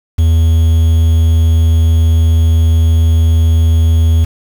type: tone with quantisation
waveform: triangle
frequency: 81.5 Hz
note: E2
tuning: 19 cents flat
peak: -4 dBFS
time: 0.18-4.25 s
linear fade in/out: 10 ms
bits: 5
effects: none